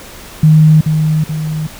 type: tone with echo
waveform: sine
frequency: 155.5 Hz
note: D#3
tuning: 1 cent flat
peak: -3 dBFS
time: 0.43-0.81 s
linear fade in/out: 5 ms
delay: 430 ms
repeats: 2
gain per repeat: -6 dB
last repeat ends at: 1.67 s
effects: pink hiss -33 dBFS RMS until 1.79 s